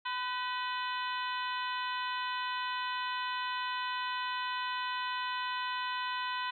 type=harmonic tone with a mistuned harmonic; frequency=502 Hz; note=B4; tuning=28 cents sharp; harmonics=2 / 3 / 4 / 5 / 6 / 7 / 8; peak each=-35 / -40 / -43 / -44 / -43 / -46 / -47 dBFS; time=0.05-6.51 s; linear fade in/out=10 ms; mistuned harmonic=4; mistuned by=-59 cents; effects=none